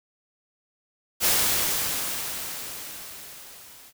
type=noise with level ramp; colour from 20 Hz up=white; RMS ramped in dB=-20 to -49 dBFS; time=1.2-3.93 s; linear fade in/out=50 ms; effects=none